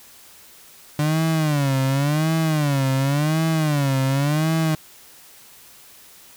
35% pulse tone with vibrato, 146.83 Hz, D3, in tune, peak -16 dBFS, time 0.99-4.75 s, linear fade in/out 2 ms, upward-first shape sine, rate 0.91 Hz, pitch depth 170 cents each way, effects white hiss -47 dBFS RMS until 6.36 s

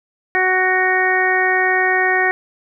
harmonic tone, 371.6 Hz, F#4, 7 cents sharp, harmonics 1 / 2 / 3 / 4 / 5 / 6, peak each -21 / -20 / -27 / -23 / -16 / -24 dBFS, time 0.35-2.31 s, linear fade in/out 0 ms, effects none

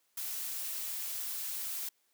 blue noise, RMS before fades -38 dBFS, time 0.17-1.89 s, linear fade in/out 5 ms, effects white hiss -74 dBFS RMS until 2.13 s + high-pass 200 Hz 12 dB/octave

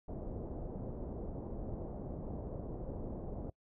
pink low-pass noise, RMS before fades -42 dBFS, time 0.08-3.5 s, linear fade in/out 5 ms, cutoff 660 Hz, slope 24 dB/octave, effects noise-tail reverb RT60 0.1 s tail -23 dB re dry

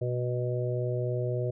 harmonic tone, 123.47 Hz, B2, in tune, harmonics 1 / 3 / 4 / 5, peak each -29 / -34 / -35 / -36 dBFS, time 0.01-1.51 s, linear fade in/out 10 ms, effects none

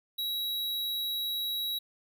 square tone, 3873 Hz, B7, 35 cents flat, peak -31 dBFS, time 0.18-1.79 s, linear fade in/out 10 ms, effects none

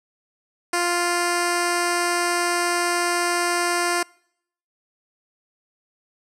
10% pulse tone with low-pass filter, 349.2 Hz, F4, in tune, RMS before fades -22 dBFS, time 0.73-4.03 s, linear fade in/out 5 ms, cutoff 9100 Hz, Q 2, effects noise-tail reverb RT60 0.7 s tail -26 dB re dry

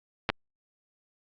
clicks, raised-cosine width 0.3 ms, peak -8 dBFS, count 2, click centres 0.291 / 0.3 s, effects low-pass 4000 Hz 12 dB/octave + Opus 48 kbps

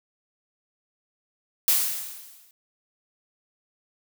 blue noise with exponential decay, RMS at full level -18 dBFS, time 1.68-2.51 s, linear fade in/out 1 ms, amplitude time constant 180 ms, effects none

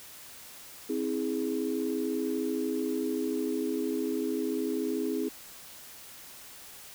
sine chord, C augmented, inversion none, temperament equal with one note detuned, 261.6 / 321.9 / 415.3 Hz, C4 / E4 / G#4, 0 / -41 / 0 cents, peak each -32 dBFS, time 0.89-5.29 s, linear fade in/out 10 ms, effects tanh soft clip ceiling -18 dBFS + white hiss -48 dBFS RMS until 6.94 s

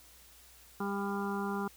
harmonic tone, 199.7 Hz, G3, 32 cents sharp, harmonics 1 / 2 / 4 / 5 / 6 / 7, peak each -35 / -38 / -41 / -42 / -43 / -43 dBFS, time 0.8-1.68 s, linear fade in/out 5 ms, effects added 60 Hz sine -63 dBFS peak until 1.76 s + white hiss -58 dBFS RMS until 1.76 s

